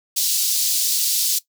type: high-pass noise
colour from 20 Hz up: pink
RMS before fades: -20 dBFS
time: 0.16-1.39 s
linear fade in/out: 10 ms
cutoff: 4100 Hz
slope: 24 dB/octave
effects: noise-tail reverb RT60 0.1 s tail -17 dB re dry